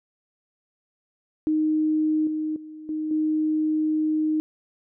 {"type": "tone with level steps", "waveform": "sine", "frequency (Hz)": 310, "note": "D#4", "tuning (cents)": -6, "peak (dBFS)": [-19, -24, -37, -25, -20], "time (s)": [1.47, 4.4], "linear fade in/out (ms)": 0, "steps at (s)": [2.27, 2.56, 2.89, 3.11], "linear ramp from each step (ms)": 2, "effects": []}